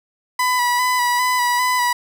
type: tone with vibrato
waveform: 30% pulse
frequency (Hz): 987.8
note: B5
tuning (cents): 0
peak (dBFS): -13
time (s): 0.39-1.93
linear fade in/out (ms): 5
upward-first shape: square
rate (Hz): 2.5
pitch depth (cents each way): 24
effects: none